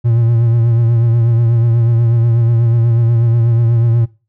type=tone with vibrato; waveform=triangle; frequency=116.54 Hz; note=A#2; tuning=in tune; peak=-7 dBFS; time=0.04-4.06 s; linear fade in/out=20 ms; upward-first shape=triangle; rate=8.2 Hz; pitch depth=51 cents each way; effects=noise-tail reverb RT60 0.3 s tail -19 dB re dry